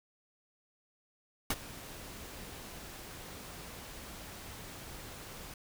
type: noise with ADSR envelope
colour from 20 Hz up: pink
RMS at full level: -29 dBFS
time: 1.5-5.54 s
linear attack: 5 ms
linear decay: 39 ms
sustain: -18 dB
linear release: 3 ms
effects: none